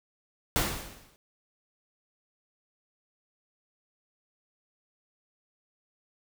pink noise with exponential decay, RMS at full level -24 dBFS, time 0.56-1.16 s, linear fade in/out 0 ms, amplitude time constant 130 ms, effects none

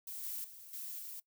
violet noise with level steps, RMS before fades -44 / -41 / -53 / -44 / -46 dBFS, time 0.07-1.2 s, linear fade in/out 5 ms, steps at 0.23 / 0.44 / 0.73 / 0.99 s, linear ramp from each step 5 ms, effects noise-tail reverb RT60 0.1 s tail -20 dB re dry

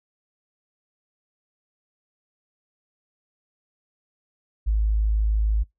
sine tone, 53.3 Hz, G#1, 46 cents sharp, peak -18 dBFS, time 4.66-5.64 s, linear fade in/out 20 ms, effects noise-tail reverb RT60 0.2 s tail -26 dB re dry

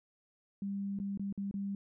sine tone with dropouts, 198.6 Hz, G3, 23 cents sharp, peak -34 dBFS, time 0.62-1.75 s, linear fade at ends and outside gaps 2 ms, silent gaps 0.989-0.999 / 1.175-1.195 / 1.326-1.376 / 1.512-1.54 s, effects none

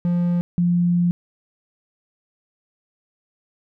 triangle / sine tone pair in turn, 174.61 / 174.61 Hz, F3 / F3, 0 / 0 cents, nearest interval unison, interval 0 cents, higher neither, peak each -15 dBFS, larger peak neither, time 0.05-0.41 / 0.58-1.11 s, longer second, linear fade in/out 0 ms, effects none

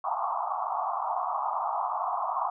white band-pass noise, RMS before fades -30 dBFS, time 0.04-2.5 s, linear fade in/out 5 ms, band 670 to 1200 Hz, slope 96 dB/octave, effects none

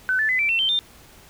sine tone with pitch steps, 1514 / 1749.2 / 2021 / 2335 / 2698 / 3117 / 3601 Hz, F#6 / A6 / B6 / D7 / E7 / G7 / A7, +39 / -11 / +39 / -11 / +40 / -11 / +39 cents, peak -18 dBFS, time 0.09-0.79 s, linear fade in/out 0 ms, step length 100 ms, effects pink hiss -49 dBFS RMS until 1.29 s

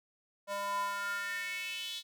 square tone with high-pass filter sweep, 200.8 Hz, G3, 42 cents sharp, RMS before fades -37 dBFS, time 0.47-2.03 s, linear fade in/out 50 ms, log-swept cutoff 710 to 3700 Hz, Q 5.2, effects none

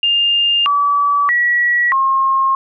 sine tone with pitch steps, 2809 / 1148 / 1929 / 1073 Hz, F7 / D6 / B6 / C6, +9 / -40 / -41 / +43 cents, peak -11 dBFS, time 0.03-2.55 s, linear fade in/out 2 ms, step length 630 ms, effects none

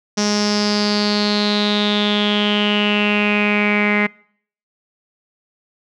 sawtooth tone with low-pass filter sweep, 207.7 Hz, G#3, in tune, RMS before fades -17 dBFS, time 0.17-4.07 s, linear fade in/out 10 ms, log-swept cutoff 5700 to 2100 Hz, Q 8.1, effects noise-tail reverb RT60 0.6 s tail -26 dB re dry

